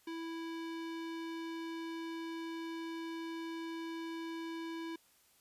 square tone with low-pass filter, 329.6 Hz, E4, in tune, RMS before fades -42 dBFS, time 0.07-4.96 s, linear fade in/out 5 ms, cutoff 3900 Hz, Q 1.1, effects white hiss -68 dBFS RMS until 5.4 s + resampled to 32000 Hz

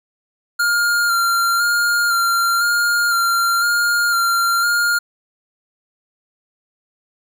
square tone with vibrato, 1396.9 Hz, F6, in tune, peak -15 dBFS, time 0.59-4.99 s, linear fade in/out 10 ms, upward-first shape square, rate 0.99 Hz, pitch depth 20 cents each way, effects none

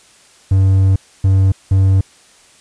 triangle tone bursts at uneven times, 95.9 Hz, G2, 37 cents flat, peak -6 dBFS, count 3, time 0.51-0.96 / 1.24-1.52 / 1.71-2.01 s, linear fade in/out 5 ms, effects white hiss -47 dBFS RMS until 2.6 s + resampled to 22050 Hz

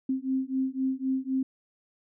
sine beating tone pair, 261.6 / 265.5 Hz, C4 / C4, 0 / +25 cents, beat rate 3.9 Hz, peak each -29 dBFS, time 0.09-1.43 s, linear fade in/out 5 ms, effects none

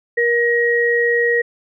sine tone pair together, 473 / 1892 Hz, A#4 / A#6, +25 / +25 cents, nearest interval 2 octaves, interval 2400 cents, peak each -16 dBFS, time 0.17-1.42 s, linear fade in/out 10 ms, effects none

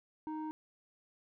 square tone with low-pass filter, 311.1 Hz, D#4, in tune, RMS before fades -40 dBFS, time 0.27-0.51 s, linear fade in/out 0 ms, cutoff 810 Hz, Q 2.9, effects none

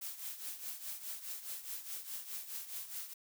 blue noise with tremolo, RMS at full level -41 dBFS, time 0.01-3.14 s, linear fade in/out 10 ms, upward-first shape triangle, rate 4.8 Hz, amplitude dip 75%, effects none

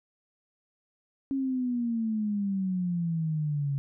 sine exponential sweep, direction down, 274.6 to 137.7 Hz, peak -26 dBFS, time 1.31-3.78 s, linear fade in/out 0 ms, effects none

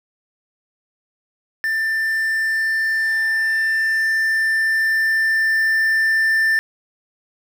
triangle tone with level ramp, 1782 Hz, A6, 22 cents sharp, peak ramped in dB -16 to -12 dBFS, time 1.64-6.59 s, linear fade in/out 0 ms, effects 7-bit

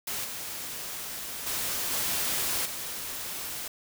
white noise with level steps, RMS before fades -33 / -37 / -31 / -29 / -36 dBFS, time 0.07-3.68 s, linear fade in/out 5 ms, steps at 0.24 / 1.46 / 1.91 / 2.65 s, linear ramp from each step 10 ms, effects none

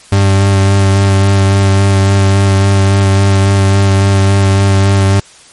40% pulse tone with vibrato, 98 Hz, G2, in tune, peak -5 dBFS, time 0.12-5.2 s, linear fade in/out 5 ms, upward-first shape sine, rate 3.6 Hz, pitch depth 16 cents each way, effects white hiss -39 dBFS RMS until 5.52 s + MP3 48 kbps

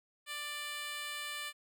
10% pulse tone with high-pass filter, 590 Hz, D5, 8 cents sharp, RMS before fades -41 dBFS, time 0.26-1.53 s, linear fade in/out 50 ms, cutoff 1400 Hz, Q 0.74, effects none

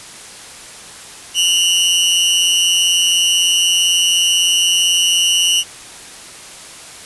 sawtooth tone pair together, 2821 / 2999 Hz, F7 / F#7, +17 / +23 cents, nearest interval minor second, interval 106 cents, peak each -11 dBFS, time 1.34-5.64 s, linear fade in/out 50 ms, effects white hiss -35 dBFS RMS until 7.05 s + resampled to 24000 Hz

